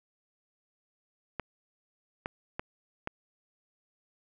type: clicks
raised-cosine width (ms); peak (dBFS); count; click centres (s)
0.5; -18; 4; 1.397 / 2.259 / 2.595 / 3.074
effects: none